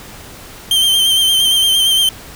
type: tone with vibrato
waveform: 45% pulse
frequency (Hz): 3136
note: G7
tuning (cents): 0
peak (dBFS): -10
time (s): 0.71-2.09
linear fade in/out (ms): 2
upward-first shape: sine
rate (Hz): 8.7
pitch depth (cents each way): 34
effects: pink hiss -35 dBFS RMS until 2.35 s